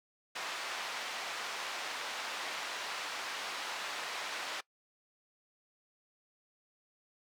pink band-pass noise, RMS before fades -40 dBFS, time 0.35-4.61 s, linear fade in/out 10 ms, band 840 to 4800 Hz, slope 12 dB/octave, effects noise-tail reverb RT60 0.1 s tail -22 dB re dry

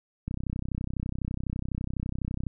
click train, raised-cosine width 5 ms, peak -19 dBFS, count 71, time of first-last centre 0.28-2.468 s, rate 32 Hz, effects none

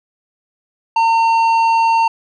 triangle tone with tanh clipping, 910 Hz, A#5, 42 cents flat, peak -12 dBFS, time 0.96-2.08 s, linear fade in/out 5 ms, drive 13 dB, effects none

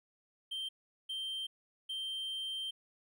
triangle tone bursts at uneven times, 3140 Hz, G7, 2 cents sharp, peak -35 dBFS, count 3, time 0.51-0.69 / 1.09-1.47 / 1.89-2.71 s, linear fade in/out 10 ms, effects none

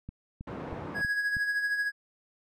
click train, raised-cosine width 5 ms, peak -27 dBFS, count 5, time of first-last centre 0.09-1.368 s, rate 3.13 Hz
pink band-pass noise, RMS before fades -39 dBFS, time 0.47-1.02 s, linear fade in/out 5 ms, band 120 to 1100 Hz, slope 12 dB/octave
triangle tone with tremolo, 1661.2 Hz, G#6, in tune, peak -23 dBFS, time 0.94-1.92 s, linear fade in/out 50 ms, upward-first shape sine, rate 13 Hz, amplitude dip 50%
effects none

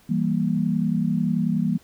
sine chord, E diminished, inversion none, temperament equal with one note detuned, 164.81 / 196 / 234.4 Hz, E3 / G3 / Bb3, 0 / 0 / +10 cents, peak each -24 dBFS, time 0.09-1.78 s, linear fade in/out 10 ms, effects pink hiss -56 dBFS RMS until 1.83 s

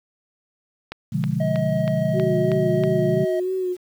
click train, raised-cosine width 0.3 ms, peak -15 dBFS, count 7, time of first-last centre 0.92-2.837 s, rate 3.13 Hz
sine chord, B diminished seventh, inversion none, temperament equal, 123.47 / 146.83 / 174.61 / 207.7 Hz, B2 / D3 / F3 / Ab3, 0 / 0 / 0 / 0 cents, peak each -27 / -24 / -25 / -27 dBFS, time 1.12-3.25 s, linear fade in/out 10 ms
triangle tone, 635 Hz, D#5, 35 cents sharp, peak -21 dBFS, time 1.4-3.4 s, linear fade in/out 5 ms
sine tone with vibrato, 369.1 Hz, F#4, 4 cents flat, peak -21 dBFS, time 2.13-3.77 s, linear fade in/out 50 ms, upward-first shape sine, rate 3 Hz, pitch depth 37 cents each way
effects 8-bit

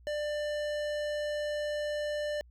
sine tone with tanh clipping, 594 Hz, D5, 20 cents sharp, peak -33 dBFS, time 0.07-2.41 s, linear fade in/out 0 ms, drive 18 dB, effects added 60 Hz sine -54 dBFS peak until 2.5 s

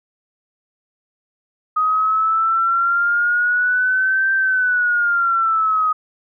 sine exponential two-way sweep, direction up then down, 1250 to 1568 to 1250 Hz, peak -14 dBFS, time 1.76-5.93 s, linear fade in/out 10 ms, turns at 4.33 s, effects none

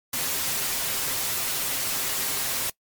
white noise with comb filter, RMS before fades -27 dBFS, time 0.13-2.7 s, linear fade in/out 5 ms, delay 7.5 ms, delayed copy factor +0.5, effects noise-tail reverb RT60 0.1 s tail -22 dB re dry + MP3 96 kbps

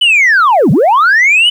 sine linear two-way sweep, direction down then up, 3033 to 120.9 to 3033 Hz, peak -3 dBFS, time 0.01-1.5 s, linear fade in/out 10 ms, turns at 0.71 s, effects tanh soft clip ceiling -3 dBFS + 7-bit

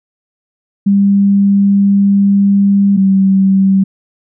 sine tone pair in turn, 199.2 / 192.97 Hz, G3 / G3, +28 / -27 cents, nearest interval minor second, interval 55 cents, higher first, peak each -6 dBFS, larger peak neither, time 0.86-2.97 / 2.97-3.84 s, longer first, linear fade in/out 10 ms, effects none

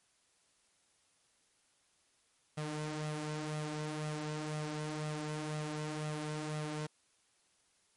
sawtooth tone with flanger, 152.4 Hz, D#3, 36 cents flat, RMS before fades -39 dBFS, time 2.57-6.87 s, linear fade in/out 10 ms, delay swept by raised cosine 1.5 to 4.6 ms, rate 2 Hz, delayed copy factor +0.55, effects white hiss -72 dBFS RMS until 7.96 s + MP3 48 kbps

